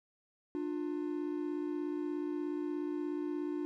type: tone pair together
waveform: triangle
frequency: 297.7 / 354.5 Hz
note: D4 / F4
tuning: +24 / +26 cents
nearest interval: minor third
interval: 302 cents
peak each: -34 / -36 dBFS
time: 0.55-3.65 s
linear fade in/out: 0 ms
effects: none